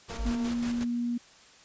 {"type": "noise with tremolo", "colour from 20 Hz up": "pink", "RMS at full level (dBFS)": -39, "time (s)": [0.08, 0.85], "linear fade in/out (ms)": 20, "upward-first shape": "square", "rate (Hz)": 5.5, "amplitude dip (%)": 50}
{"type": "click train", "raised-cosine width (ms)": 1, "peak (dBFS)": -32, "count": 90, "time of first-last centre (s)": [0.1, 0.489], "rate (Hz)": 229}
{"type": "tone", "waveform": "sine", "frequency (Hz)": 51.91, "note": "G#1", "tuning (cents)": 0, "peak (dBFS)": -28, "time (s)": [0.18, 0.31], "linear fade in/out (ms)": 20}
{"type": "tone with pitch glide", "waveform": "sine", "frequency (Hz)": [237.8, 239.3], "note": ["A#3", "A#3"], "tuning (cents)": [35, 46], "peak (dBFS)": -27, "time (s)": [0.25, 1.18], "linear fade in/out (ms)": 10, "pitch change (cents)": 11, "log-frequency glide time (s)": [0.42, 0.97]}
{"effects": ["white hiss -55 dBFS RMS until 1.64 s", "resampled to 16000 Hz"]}